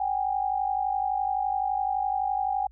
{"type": "tone pair together", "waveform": "sine", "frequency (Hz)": [762, 813.8], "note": ["G5", "G#5"], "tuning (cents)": [-49, -35], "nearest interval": "minor second", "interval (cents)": 114, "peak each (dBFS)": -27, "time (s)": [0, 2.67], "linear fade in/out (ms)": 5, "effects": ["added 56 Hz sine -50 dBFS peak until 2.71 s"]}